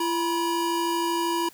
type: tone pair together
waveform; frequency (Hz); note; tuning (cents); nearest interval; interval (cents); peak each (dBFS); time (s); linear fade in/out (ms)
square; 340 / 967.2; F4 / B5; -46 / -36; octave + tritone; 1810; -27; 0-1.49; 5
effects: white hiss -52 dBFS RMS until 1.53 s